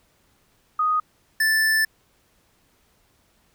sine / square tone pair in turn, 1244.5 / 1760 Hz, D#6 / A6, 0 / 0 cents, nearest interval tritone, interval 600 cents, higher second, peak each -18 dBFS, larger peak neither, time 0.79-1 / 1.4-1.85 s, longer second, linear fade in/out 5 ms, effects pink hiss -63 dBFS RMS until 3.54 s

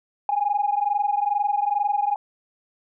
sine tone pair together, 810 / 832.3 Hz, G#5 / G#5, -43 / +4 cents, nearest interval unison, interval 47 cents, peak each -22 dBFS, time 0.29-2.16 s, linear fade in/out 2 ms, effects tanh soft clip ceiling -12 dBFS

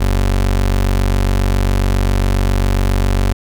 30% pulse tone, 47.35 Hz, F#1, 41 cents sharp, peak -9 dBFS, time 0-3.33 s, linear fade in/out 10 ms, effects none

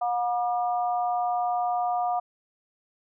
harmonic tone, 240 Hz, B3, 49 cents flat, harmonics 3 / 4 / 5, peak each -24 / -34 / -34 dBFS, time 0.01-2.2 s, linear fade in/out 10 ms, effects none

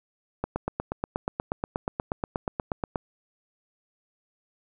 click train, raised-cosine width 1 ms, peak -13 dBFS, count 22, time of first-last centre 0.44-2.958 s, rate 8.34 Hz, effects none

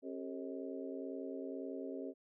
harmonic tone with a mistuned harmonic, 90 Hz, F#2, 47 cents flat, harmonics 3 / 4 / 5 / 6 / 7, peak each -44 / -46 / -48 / -50 / -51 dBFS, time 0.02-2.14 s, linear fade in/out 50 ms, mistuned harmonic 4, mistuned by +130 cents, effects none

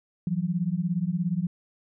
sine beating tone pair, 166.7 / 183.7 Hz, E3 / F#3, +20 / -12 cents, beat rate 17 Hz, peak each -27 dBFS, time 0.27-1.47 s, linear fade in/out 2 ms, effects none

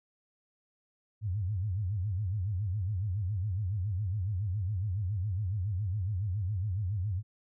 sine tone with vibrato, 97.9 Hz, G2, 2 cents flat, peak -29 dBFS, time 1.21-7.23 s, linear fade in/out 50 ms, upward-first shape sine, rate 7.2 Hz, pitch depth 200 cents each way, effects none

